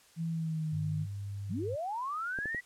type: tone with pitch glide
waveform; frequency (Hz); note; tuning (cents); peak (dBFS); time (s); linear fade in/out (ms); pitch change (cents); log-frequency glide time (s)
sine; 164.81 to 153.77; E3 to D#3; 0 to -20; -31; 0.16-1.07; 50; -120; 0.3-0.77
type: tone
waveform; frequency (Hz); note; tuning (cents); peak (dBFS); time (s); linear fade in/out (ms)
sine; 100.3; G2; +40; -36; 0.72-1.76; 20
type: linear sweep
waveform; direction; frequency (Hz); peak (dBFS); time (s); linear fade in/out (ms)
sine; up; 137.5 to 1975.5; -33; 1.49-2.61; 20
type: clicks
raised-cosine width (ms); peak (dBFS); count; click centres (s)
2; -28; 3; 2.388 / 2.457 / 2.547
effects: white hiss -61 dBFS RMS until 2.65 s + low-pass 10000 Hz 12 dB/octave